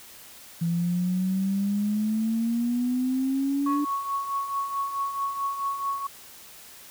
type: exponential sweep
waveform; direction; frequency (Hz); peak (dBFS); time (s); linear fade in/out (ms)
sine; up; 166.7 to 293.7; -22; 0.61-3.85; 10
type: tone with tremolo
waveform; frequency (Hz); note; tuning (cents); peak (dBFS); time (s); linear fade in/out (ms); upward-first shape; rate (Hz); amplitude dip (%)
sine; 1108.7; C#6; 0; -23; 3.66-6.07; 5; triangle; 4.6; 65
effects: tanh soft clip ceiling -15 dBFS + white hiss -47 dBFS RMS until 6.9 s